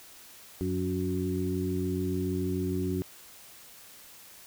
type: harmonic tone with a mistuned harmonic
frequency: 91.9 Hz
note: F#2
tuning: 11 cents flat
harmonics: 1 / 2 / 3 / 4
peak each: -33 / -33 / -33 / -33 dBFS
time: 0.61-3.02 s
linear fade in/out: 0 ms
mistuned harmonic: 3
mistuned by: +32 cents
effects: white hiss -51 dBFS RMS until 4.46 s

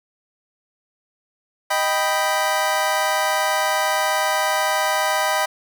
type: chord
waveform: 25% pulse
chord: Eb augmented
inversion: none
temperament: equal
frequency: 622.3 / 784 / 987.8 Hz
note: Eb5 / G5 / B5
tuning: 0 / 0 / 0 cents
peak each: -19 dBFS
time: 1.7-5.46 s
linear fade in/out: 10 ms
effects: none

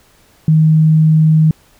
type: tone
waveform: sine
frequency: 157.1 Hz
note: D#3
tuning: 17 cents sharp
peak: -6 dBFS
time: 0.48-1.51 s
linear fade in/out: 2 ms
effects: pink hiss -50 dBFS RMS until 1.79 s

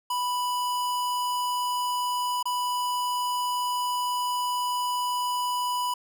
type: tone with dropouts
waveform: square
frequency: 987.8 Hz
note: B5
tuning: in tune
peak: -26 dBFS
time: 0.1-5.94 s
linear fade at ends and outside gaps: 5 ms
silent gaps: 2.428-2.455 s
effects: none

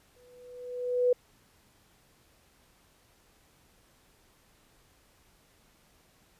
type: tone with exponential growth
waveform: sine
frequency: 494.2 Hz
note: B4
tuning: 1 cent sharp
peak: -19 dBFS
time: 0.16-1.13 s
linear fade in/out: 5 ms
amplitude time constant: 210 ms
effects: pink hiss -64 dBFS RMS until 6.39 s + resampled to 32000 Hz

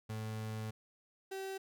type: tone pair in turn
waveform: 35% pulse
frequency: 109.3 / 385.2 Hz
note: A2 / G4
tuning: -11 / -30 cents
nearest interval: octave + minor seventh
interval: 2181 cents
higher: second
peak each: -37 / -38 dBFS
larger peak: first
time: 0.09-0.71 / 1.31-1.58 s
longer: first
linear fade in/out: 10 ms
effects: none

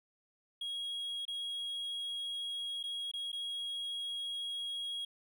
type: tone with dropouts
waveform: triangle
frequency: 3298 Hz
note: G#7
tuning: 13 cents flat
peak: -35 dBFS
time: 0.61-5.05 s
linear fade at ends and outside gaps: 5 ms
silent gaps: 1.253-1.279 / 2.83-2.837 / 3.115-3.136 / 3.319-3.328 s
effects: none

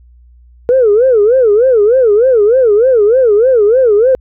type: tone with vibrato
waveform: sine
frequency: 464.1 Hz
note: A#4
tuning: 8 cents flat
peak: -4 dBFS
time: 0.69-4.15 s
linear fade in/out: 0 ms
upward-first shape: sine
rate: 3.3 Hz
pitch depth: 230 cents each way
effects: tanh soft clip ceiling -1 dBFS + added 60 Hz sine -39 dBFS peak until 4.2 s

